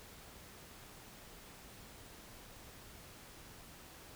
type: silence
effects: pink hiss -55 dBFS RMS until 4.15 s